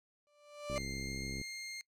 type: tone with exponential growth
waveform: 35% pulse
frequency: 588 Hz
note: D5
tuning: 2 cents sharp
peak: -31 dBFS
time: 0.27-0.78 s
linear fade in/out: 0 ms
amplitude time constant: 110 ms
type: click train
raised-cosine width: 3 ms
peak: -31 dBFS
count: 49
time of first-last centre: 0.7-1.414 s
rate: 67.2 Hz
type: tone with pitch glide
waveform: 20% pulse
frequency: 2102 to 2119 Hz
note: C7 to C7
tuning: +7 to +21 cents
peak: -37 dBFS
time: 0.76-1.81 s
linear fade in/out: 0 ms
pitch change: +14 cents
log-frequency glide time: 0.9-1.19 s
effects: noise-tail reverb RT60 0.1 s tail -24 dB re dry + low-pass 10000 Hz 12 dB/octave